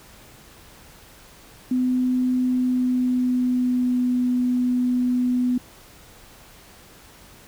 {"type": "tone with pitch glide", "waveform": "sine", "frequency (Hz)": [252.9, 248.7], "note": ["B3", "B3"], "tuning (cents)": [41, 12], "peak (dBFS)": -18, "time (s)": [1.71, 5.58], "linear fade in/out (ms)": 5, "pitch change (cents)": -29, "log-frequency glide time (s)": [2.39, 4.1], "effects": ["pink hiss -48 dBFS RMS until 7.47 s"]}